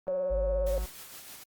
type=click train; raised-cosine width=1 ms; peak=-34 dBFS; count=146; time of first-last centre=0.07-0.858 s; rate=184 Hz
type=tone with vibrato; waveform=sine; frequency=552 Hz; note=C#5; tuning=7 cents flat; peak=-27 dBFS; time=0.08-0.78 s; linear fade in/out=0 ms; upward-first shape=sine; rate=17 Hz; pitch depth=42 cents each way
type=tone; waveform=sine; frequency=51.3 Hz; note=G#1; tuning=21 cents flat; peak=-29 dBFS; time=0.3-0.86 s; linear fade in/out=20 ms
type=noise with tremolo; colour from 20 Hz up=white; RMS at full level=-45 dBFS; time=0.66-1.44 s; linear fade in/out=10 ms; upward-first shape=sine; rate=6.5 Hz; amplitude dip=35%
effects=Opus 48 kbps